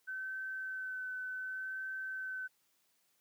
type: tone with vibrato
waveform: sine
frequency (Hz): 1526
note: G6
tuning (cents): -47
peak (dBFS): -38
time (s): 0.07-2.48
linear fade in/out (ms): 20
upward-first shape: sine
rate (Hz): 0.67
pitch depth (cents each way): 16
effects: white hiss -75 dBFS RMS until 3.2 s + high-pass 100 Hz 12 dB/octave